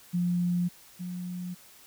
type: tone pair in turn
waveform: sine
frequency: 176.2 / 178.97 Hz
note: F3 / F3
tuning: +16 / +43 cents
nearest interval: unison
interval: 27 cents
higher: second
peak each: -24 / -33 dBFS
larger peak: first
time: 0.13-0.69 / 0.99-1.55 s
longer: neither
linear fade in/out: 20 ms
effects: white hiss -54 dBFS RMS until 1.86 s